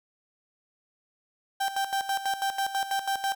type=tone with tremolo; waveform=35% pulse; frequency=784 Hz; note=G5; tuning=in tune; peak=-23 dBFS; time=1.6-3.35 s; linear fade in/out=10 ms; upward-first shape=square; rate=6.1 Hz; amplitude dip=70%; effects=none